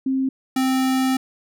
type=tone pair in turn; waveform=sine / square; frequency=265.2 / 261.5 Hz; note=C4 / C4; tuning=+23 / -1 cents; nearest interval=unison; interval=24 cents; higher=first; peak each=-18 dBFS; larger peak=neither; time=0.06-0.29 / 0.56-1.17 s; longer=second; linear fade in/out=5 ms; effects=none